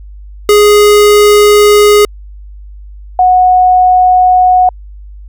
square / sine tone pair in turn, 415.3 / 733.4 Hz, G#4 / F#5, 0 / -15 cents, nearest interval minor seventh, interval 985 cents, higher second, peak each -3 dBFS, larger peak neither, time 0.49-2.05 / 3.19-4.69 s, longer first, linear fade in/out 2 ms, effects added 50 Hz sine -27 dBFS peak until 5.28 s

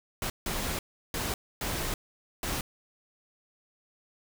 pink noise bursts at uneven times, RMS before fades -32 dBFS, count 5, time 0.22-0.3 / 0.46-0.79 / 1.14-1.34 / 1.61-1.94 / 2.43-2.61 s, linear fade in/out 2 ms, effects none

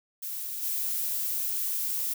violet noise with level steps, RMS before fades -35 / -30 dBFS, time 0.22-2.14 s, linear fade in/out 10 ms, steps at 0.62 s, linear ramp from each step 10 ms, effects none

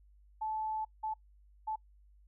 sine tone bursts at uneven times, 870 Hz, A5, 20 cents flat, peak -33 dBFS, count 3, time 0.41-0.85 / 1.03-1.14 / 1.67-1.76 s, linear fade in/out 10 ms, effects noise-tail reverb RT60 0.1 s tail -24 dB re dry + added 50 Hz sine -59 dBFS peak until 2.27 s

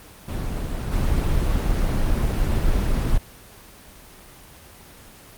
brown noise with level steps, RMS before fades -25 / -20 dBFS, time 0.28-3.18 s, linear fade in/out 5 ms, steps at 0.92 s, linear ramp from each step 5 ms, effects pink hiss -45 dBFS RMS until 5.37 s + Opus 24 kbps

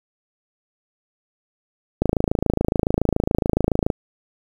click train, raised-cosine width 2 ms, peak -4 dBFS, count 52, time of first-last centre 2.02-3.902 s, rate 27.1 Hz, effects 7-bit

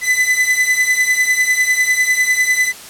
45% pulse beating tone pair, 2000 / 2010 Hz, B6 / B6, +21 / +30 cents, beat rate 10 Hz, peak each -17 / -14 dBFS, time 0.01-2.73 s, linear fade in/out 50 ms, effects white hiss -35 dBFS RMS until 2.89 s + low-pass 12000 Hz 12 dB/octave

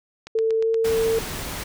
click train, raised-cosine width 0.2 ms, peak -20 dBFS, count 7, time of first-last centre 0.27-0.98 s, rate 8.45 Hz
sine tone with pitch glide, 446.4 to 450.8 Hz, A4 to A4, +25 to +42 cents, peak -18 dBFS, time 0.35-1.19 s, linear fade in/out 5 ms, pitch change +17 cents, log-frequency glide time 0.6-0.71 s
pink noise, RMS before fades -31 dBFS, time 0.84-1.64 s, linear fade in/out 10 ms
effects none

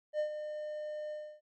triangle tone with ADSR envelope, 605 Hz, D#5, 49 cents flat, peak -26 dBFS, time 0.13-1.41 s, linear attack 64 ms, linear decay 94 ms, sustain -9 dB, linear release 300 ms, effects MP3 32 kbps

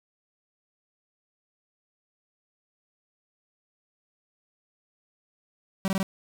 45% pulse tone bursts, 192.3 Hz, G3, 33 cents flat, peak -24 dBFS, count 4, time 5.85-6.029 s, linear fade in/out 0 ms, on 29 ms, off 21 ms, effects none

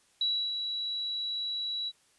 sine tone with ADSR envelope, 3914 Hz, B7, 16 cents flat, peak -25 dBFS, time 0.21-1.92 s, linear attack 3 ms, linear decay 300 ms, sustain -6 dB, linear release 43 ms, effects white hiss -66 dBFS RMS until 2.18 s + resampled to 24000 Hz

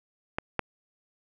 clicks, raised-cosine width 0.5 ms, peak -13 / -10 dBFS, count 2, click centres 0.385 / 0.593 s, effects none

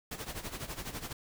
pink noise with tremolo, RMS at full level -38 dBFS, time 0.11-1.13 s, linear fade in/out 5 ms, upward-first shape sine, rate 12 Hz, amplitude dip 75%, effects none

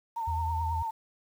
sine tone with vibrato, 910 Hz, A#5, 42 cents flat, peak -30 dBFS, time 0.16-0.91 s, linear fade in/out 10 ms, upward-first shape triangle, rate 9.3 Hz, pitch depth 60 cents each way
sine tone, 82.4 Hz, E2, in tune, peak -30 dBFS, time 0.27-0.83 s, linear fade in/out 10 ms
effects 9-bit

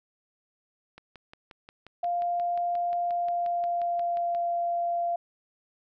click train, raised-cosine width 0.3 ms, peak -30 dBFS, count 20, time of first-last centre 0.98-4.349 s, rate 5.64 Hz
sine tone with pitch glide, 698.5 to 690.5 Hz, F5 to F5, 0 to -20 cents, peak -25 dBFS, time 2.03-5.16 s, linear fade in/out 5 ms, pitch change -20 cents, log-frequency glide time 3.04-4.44 s
effects none

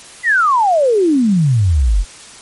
sine exponential sweep, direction down, 2028 to 41.2 Hz, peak -9 dBFS, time 0.23-2.05 s, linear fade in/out 50 ms, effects white hiss -37 dBFS RMS until 2.41 s + MP3 48 kbps

